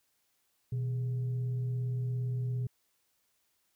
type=tone with frequency modulation; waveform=sine; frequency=123.8 Hz; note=B2; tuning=5 cents sharp; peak=-30 dBFS; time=0.72-2.67 s; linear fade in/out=5 ms; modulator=285 Hz; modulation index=0.21; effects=white hiss -75 dBFS RMS until 3.75 s